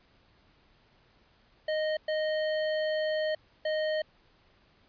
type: tone bursts at uneven times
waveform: square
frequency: 620 Hz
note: D#5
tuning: 6 cents flat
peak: -28 dBFS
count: 3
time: 1.68-1.97 / 2.08-3.35 / 3.65-4.02 s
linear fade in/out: 5 ms
effects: pink hiss -64 dBFS RMS until 4.88 s + resampled to 11025 Hz